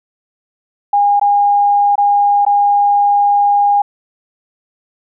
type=tone with dropouts; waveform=sine; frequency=814 Hz; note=G#5; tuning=35 cents flat; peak=-8 dBFS; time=0.93-3.82 s; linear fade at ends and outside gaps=5 ms; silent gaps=1.197-1.213 / 1.956-1.979 / 2.451-2.464 s; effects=none